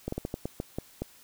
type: slowing click train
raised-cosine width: 2 ms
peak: -18 dBFS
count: 9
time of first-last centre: 0.08-1.02 s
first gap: 44 ms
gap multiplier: 1.27
effects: white hiss -56 dBFS RMS until 1.23 s